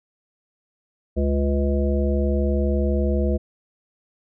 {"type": "harmonic tone with a mistuned harmonic", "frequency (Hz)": 70, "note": "C#2", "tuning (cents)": 18, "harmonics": [1, 3, 5, 7, 9], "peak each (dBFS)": [-20, -25, -27, -28, -30], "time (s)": [1.16, 3.38], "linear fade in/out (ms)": 20, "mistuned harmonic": 7, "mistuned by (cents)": 28, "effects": []}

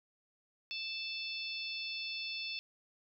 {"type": "harmonic tone", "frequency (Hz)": 880, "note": "A5", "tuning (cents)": 0, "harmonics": [3, 4, 5, 6], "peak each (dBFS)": [-41, -44, -44, -46], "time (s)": [0.71, 2.59], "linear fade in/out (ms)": 0, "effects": []}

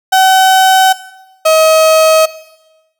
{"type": "tone pair in turn", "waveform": "35% pulse", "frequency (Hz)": [759, 635.2], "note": ["F#5", "D#5"], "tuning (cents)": [44, 36], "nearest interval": "minor third", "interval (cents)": 308, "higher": "first", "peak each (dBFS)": -4, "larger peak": "neither", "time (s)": [[0.12, 0.93], [1.45, 2.26]], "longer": "neither", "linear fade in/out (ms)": 10, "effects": ["noise-tail reverb RT60 1.0 s tail -17 dB re dry"]}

